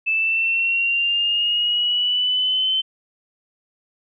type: linear sweep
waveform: sine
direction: up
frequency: 2625 to 3080 Hz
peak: -17 dBFS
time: 0.06-2.82 s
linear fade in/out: 20 ms
effects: none